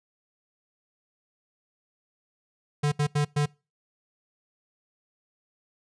square tone bursts at uneven times, 146.83 Hz, D3, in tune, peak -22 dBFS, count 4, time 2.83-2.92 / 2.99-3.07 / 3.15-3.25 / 3.36-3.46 s, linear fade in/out 10 ms, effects noise-tail reverb RT60 0.3 s tail -25 dB re dry + resampled to 22050 Hz

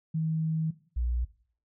sine tone pair in turn, 159.4 / 60.09 Hz, D#3 / B1, +42 / -47 cents, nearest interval octave + perfect fourth, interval 1689 cents, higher first, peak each -26 dBFS, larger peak neither, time 0.14-0.71 / 0.96-1.25 s, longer first, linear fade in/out 10 ms, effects noise-tail reverb RT60 0.5 s tail -17 dB re dry

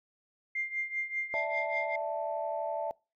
sine tone with tremolo, 2100 Hz, C7, 6 cents sharp, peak -28 dBFS, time 0.55-1.96 s, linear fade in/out 5 ms, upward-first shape triangle, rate 5.1 Hz, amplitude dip 85%
sine chord, D suspended second, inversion none, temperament equal, 587.3 / 659.3 / 880 Hz, D5 / E5 / A5, 0 / 0 / 0 cents, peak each -36 / -33 / -36 dBFS, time 1.34-2.91 s, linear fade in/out 0 ms
effects noise-tail reverb RT60 0.3 s tail -25 dB re dry + tanh soft clip ceiling -21 dBFS

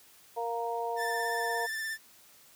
harmonic tone, 233.1 Hz, A#3, in tune, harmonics 2 / 3 / 4, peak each -35 / -35 / -35 dBFS, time 0.36-1.67 s, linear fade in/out 20 ms
45% pulse tone with vibrato, 1772 Hz, A6, 12 cents sharp, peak -33 dBFS, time 0.96-1.98 s, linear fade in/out 50 ms, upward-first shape sine, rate 17 Hz, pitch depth 27 cents each way
effects white hiss -58 dBFS RMS until 2.55 s + high-pass 60 Hz 12 dB/octave

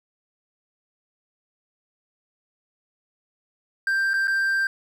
triangle tone with dropouts, 1577 Hz, G6, 10 cents sharp, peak -18 dBFS, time 3.87-4.67 s, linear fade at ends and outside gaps 2 ms, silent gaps 4.135-4.139 / 4.273-4.279 s, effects none

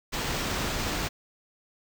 pink noise with sample-and-hold, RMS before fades -30 dBFS, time 0.12-1.09 s, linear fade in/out 20 ms, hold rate 11025 Hz, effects none

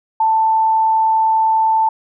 sine tone, 885 Hz, A5, 10 cents sharp, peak -11 dBFS, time 0.2-1.89 s, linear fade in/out 5 ms, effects none

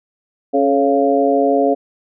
harmonic tone with a mistuned harmonic, 138.59 Hz, C#3, in tune, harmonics 2 / 3 / 4 / 5, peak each -17 / -17 / -17 / -17 dBFS, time 0.53-1.75 s, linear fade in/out 20 ms, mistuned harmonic 3, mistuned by +51 cents, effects none

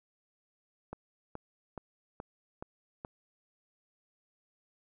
click train, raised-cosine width 1 ms, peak -26 dBFS, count 6, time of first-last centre 0.93-3.049 s, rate 2.36 Hz, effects none

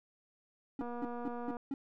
triangle tone bursts, 274.4 Hz, C#4, 17 cents flat, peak -32 dBFS, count 5, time 0.79-1.74 s, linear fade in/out 2 ms, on 30 ms, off 200 ms
click train, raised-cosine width 1 ms, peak -30 dBFS, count 183, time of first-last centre 0.81-1.568 s, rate 240 Hz
effects none

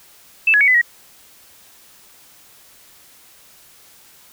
sine tone with pitch steps, 2638 / 1684 / 2232 / 2010 / 1903 Hz, E7 / G#6 / C#7 / B6 / A#6, +1 / +24 / +11 / +30 / +35 cents, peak -10 dBFS, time 0.47-0.815 s, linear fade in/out 5 ms, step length 69 ms, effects white hiss -48 dBFS RMS until 4.32 s

